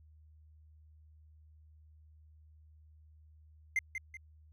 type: tone with echo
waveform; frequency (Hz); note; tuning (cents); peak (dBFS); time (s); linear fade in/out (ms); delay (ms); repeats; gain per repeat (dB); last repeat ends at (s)
triangle; 2087; C7; -5; -26; 3.76-3.79; 2; 190; 2; -8; 4.17
effects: added 77 Hz sine -57 dBFS peak until 4.52 s